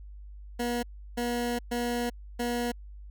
20% pulse tone bursts at uneven times, 240 Hz, B3, 49 cents flat, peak -23 dBFS, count 4, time 0.59-0.83 / 1.17-1.59 / 1.71-2.1 / 2.39-2.72 s, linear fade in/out 10 ms, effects added 50 Hz sine -42 dBFS peak until 3.1 s

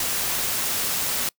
white noise, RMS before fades -25 dBFS, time 0-1.29 s, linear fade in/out 2 ms, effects noise-tail reverb RT60 0.1 s tail -25 dB re dry

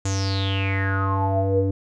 square tone with low-pass filter sweep, 97.1 Hz, G2, 16 cents flat, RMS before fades -22 dBFS, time 0.05-1.71 s, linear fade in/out 5 ms, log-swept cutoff 7100 to 380 Hz, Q 9.1, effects none

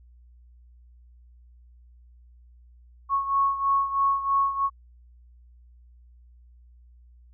sine beating tone pair, 1102 / 1105.1 Hz, C#6 / C#6, -11 / -6 cents, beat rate 3.1 Hz, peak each -22 / -27 dBFS, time 3.09-4.7 s, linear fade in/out 50 ms, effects added 60 Hz sine -50 dBFS peak until 7.33 s

